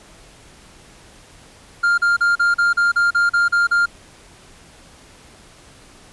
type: tone bursts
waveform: triangle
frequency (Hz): 1400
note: F6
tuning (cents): +4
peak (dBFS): -11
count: 11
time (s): 1.83-3.86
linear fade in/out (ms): 10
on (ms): 150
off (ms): 38
effects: pink hiss -46 dBFS RMS until 6.12 s + resampled to 24000 Hz